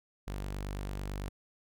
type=tone; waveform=sawtooth; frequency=49 Hz; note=G1; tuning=in tune; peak=-32 dBFS; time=0.27-1.29 s; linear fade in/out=10 ms; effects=none